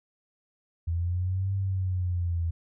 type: linear two-way sweep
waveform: sine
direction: up then down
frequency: 82.8 to 98 to 82.8 Hz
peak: -25 dBFS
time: 0.87-2.51 s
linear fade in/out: 10 ms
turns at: 1.54 s
effects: none